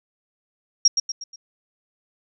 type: tone with echo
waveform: sine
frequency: 5600 Hz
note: F8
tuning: 4 cents sharp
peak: -10 dBFS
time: 0.85-0.88 s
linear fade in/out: 5 ms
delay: 120 ms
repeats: 4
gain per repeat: -7 dB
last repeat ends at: 1.36 s
effects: none